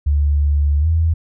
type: tone with pitch glide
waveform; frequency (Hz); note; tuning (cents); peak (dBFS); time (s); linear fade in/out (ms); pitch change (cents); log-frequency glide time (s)
sine; 72.6 to 81.49; D2 to E2; -19 to -19; -12; 0.06-1.14; 10; +200; 0.8-0.87
effects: none